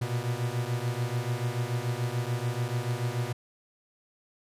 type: beating tone pair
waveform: 45% pulse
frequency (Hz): 117.8 / 124.7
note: A#2 / B2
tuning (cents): +19 / +17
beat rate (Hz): 6.9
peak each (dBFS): -31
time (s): 0.01-3.33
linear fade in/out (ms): 10
effects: resampled to 32000 Hz

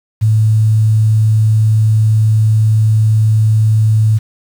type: tone with quantisation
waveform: sine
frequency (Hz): 109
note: A2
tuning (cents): -16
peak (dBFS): -7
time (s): 0.21-4.19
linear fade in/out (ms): 20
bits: 6
effects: none

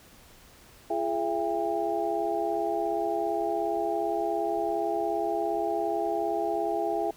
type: tone cluster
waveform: sine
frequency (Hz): 341.2 / 418.5 / 671 / 802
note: F4 / G#4 / E5 / G5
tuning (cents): -40 / +13 / +31 / +39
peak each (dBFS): -32 / -32 / -30 / -31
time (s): 0.9-7.11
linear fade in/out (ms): 5
effects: pink hiss -54 dBFS RMS until 7.16 s

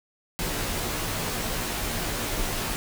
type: noise with comb filter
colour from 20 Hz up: pink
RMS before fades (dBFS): -29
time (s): 0.39-2.76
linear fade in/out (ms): 0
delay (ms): 15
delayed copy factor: -0.65
effects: none

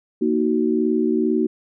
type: chord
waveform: sine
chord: D# minor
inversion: second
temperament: just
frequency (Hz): 233.3 / 311.1 / 373.4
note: A#3 / D#4 / F#4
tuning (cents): +2 / 0 / +16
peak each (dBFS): -21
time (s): 0.21-1.47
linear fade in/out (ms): 10
effects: none

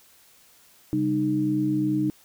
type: tone cluster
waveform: sine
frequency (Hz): 135.6 / 198.4 / 307.3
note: C#3 / G3 / D#4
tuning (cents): -38 / +21 / -21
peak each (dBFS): -29 / -30 / -22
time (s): 0.93-2.1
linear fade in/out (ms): 0
effects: white hiss -56 dBFS RMS until 2.24 s

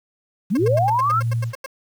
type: linear sweep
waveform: sine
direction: up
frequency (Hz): 160 to 1396.9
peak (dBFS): -16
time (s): 0.5-1.21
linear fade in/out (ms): 20
type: tone bursts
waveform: 15% pulse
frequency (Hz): 536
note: C5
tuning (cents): +42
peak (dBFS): -22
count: 11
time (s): 0.55-1.662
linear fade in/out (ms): 5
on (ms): 22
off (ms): 87
type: tone with tremolo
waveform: sine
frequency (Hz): 115.9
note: A#2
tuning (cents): -10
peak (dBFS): -18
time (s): 0.58-1.54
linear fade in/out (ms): 50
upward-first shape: sine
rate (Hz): 1.7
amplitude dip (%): 70
effects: 8-bit

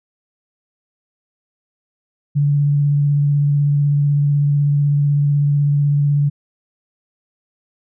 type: tone with vibrato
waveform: sine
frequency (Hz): 144.2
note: D3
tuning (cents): -31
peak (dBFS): -12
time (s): 2.35-6.3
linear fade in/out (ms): 20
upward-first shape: sine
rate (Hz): 16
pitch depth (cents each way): 15
effects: none

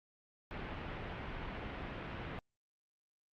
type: low-pass noise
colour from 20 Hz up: pink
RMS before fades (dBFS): -43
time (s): 0.51-2.39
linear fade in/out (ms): 0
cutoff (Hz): 2900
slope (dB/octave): 24
effects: Opus 48 kbps

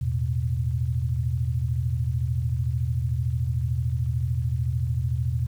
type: chord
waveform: sine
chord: E suspended fourth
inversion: none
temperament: equal with one note detuned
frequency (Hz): 81.41 / 110 / 123.47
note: E2 / A2 / B2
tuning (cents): -21 / 0 / 0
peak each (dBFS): -27 / -30 / -25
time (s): 0.01-5.47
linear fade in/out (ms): 10
effects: 9-bit

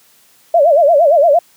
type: tone with vibrato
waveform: sine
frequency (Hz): 622.3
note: D#5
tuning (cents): 0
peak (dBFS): -6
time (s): 0.54-1.39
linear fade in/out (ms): 5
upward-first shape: sine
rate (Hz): 8.7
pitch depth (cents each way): 200
effects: white hiss -50 dBFS RMS until 1.56 s + high-pass 100 Hz 12 dB/octave

